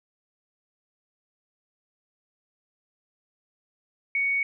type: tone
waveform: sine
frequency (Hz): 2230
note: C#7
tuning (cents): +10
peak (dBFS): -22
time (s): 4.15-4.43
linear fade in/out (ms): 2
effects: none